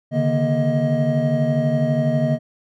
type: tone cluster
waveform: triangle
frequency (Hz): 139.7 / 151.9 / 237 / 629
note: C#3 / D#3 / A#3 / D#5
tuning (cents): +14 / -41 / +29 / +19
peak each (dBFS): -20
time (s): 0.11-2.39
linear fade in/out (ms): 50
effects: none